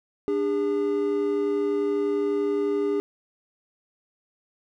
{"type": "tone pair together", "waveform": "triangle", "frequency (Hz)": [293.7, 405.4], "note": ["D4", "G#4"], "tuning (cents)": [0, -42], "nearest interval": "tritone", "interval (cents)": 558, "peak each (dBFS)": [-26, -21], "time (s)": [0.28, 3], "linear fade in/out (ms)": 0, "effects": []}